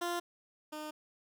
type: tone pair in turn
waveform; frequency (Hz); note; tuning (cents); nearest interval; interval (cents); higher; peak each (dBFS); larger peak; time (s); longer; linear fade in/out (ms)
15% pulse; 347.5 / 305.2; F4 / D#4; -9 / -33; major second; 224; first; -27 / -34; first; 0.01-0.2 / 0.72-0.91; neither; 10
effects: none